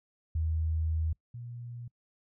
sine tone pair in turn, 79.9 / 119.71 Hz, D#2 / A#2, +47 / +46 cents, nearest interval perfect fifth, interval 699 cents, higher second, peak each -27 / -39 dBFS, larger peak first, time 0.35-1.13 / 1.34-1.88 s, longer first, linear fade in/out 5 ms, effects noise-tail reverb RT60 0.1 s tail -25 dB re dry

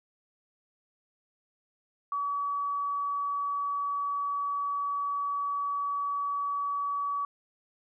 sine tone, 1139 Hz, C#6, 47 cents sharp, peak -28 dBFS, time 2.12-7.25 s, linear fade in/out 2 ms, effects none

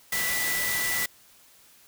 sine tone in noise, 1975.5 Hz, B6, in tune, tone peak -28 dBFS, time 0.12-1.06 s, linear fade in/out 5 ms, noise white, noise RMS -29 dBFS, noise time 0.12-1.06 s, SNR -2 dB, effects white hiss -56 dBFS RMS until 1.87 s

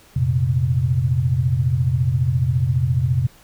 sine chord, F suspended fourth, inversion none, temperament just, 87.31 / 116.41 / 130.96 Hz, F2 / Bb2 / C3, 0 / -2 / +2 cents, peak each -23 / -21 / -18 dBFS, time 0.16-3.27 s, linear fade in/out 5 ms, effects pink hiss -50 dBFS RMS until 3.43 s

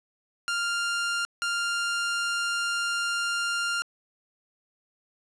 sawtooth tone bursts at uneven times, 1396.9 Hz, F6, in tune, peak -22 dBFS, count 2, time 0.48-1.25 / 1.42-3.82 s, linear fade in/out 0 ms, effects resampled to 22050 Hz + 9-bit

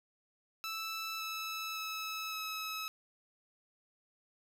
15% pulse tone with pitch steps, 1318.5 / 1308.6 / 1298.8 / 1289.1 Hz, E6 / E6 / E6 / E6, 0 / -13 / -26 / -39 cents, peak -31 dBFS, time 0.64-2.88 s, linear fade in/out 0 ms, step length 560 ms, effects none

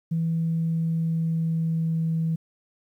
sine tone with pitch glide, 164.3 to 162.51 Hz, E3 to E3, -5 to -24 cents, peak -21 dBFS, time 0.11-2.36 s, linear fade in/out 10 ms, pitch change -19 cents, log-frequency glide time 0.3-2.14 s, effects tanh soft clip ceiling -17 dBFS + 10-bit

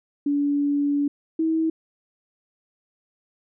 sine tone pair in turn, 286.7 / 321.8 Hz, D4 / E4, -42 / -42 cents, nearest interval major second, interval 200 cents, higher second, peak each -19 dBFS, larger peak neither, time 0.26-1.08 / 1.39-1.7 s, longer first, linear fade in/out 5 ms, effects none

